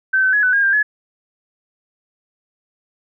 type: tone with pitch steps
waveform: sine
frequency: 1542 / 1526 / 1682 / 1501 / 1625 / 1589 / 1701 Hz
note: G6 / G6 / G#6 / F#6 / G#6 / G6 / G#6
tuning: -29 / -47 / +22 / +24 / -38 / +23 / +41 cents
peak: -12 dBFS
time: 0.13-0.83 s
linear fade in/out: 10 ms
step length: 100 ms
effects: none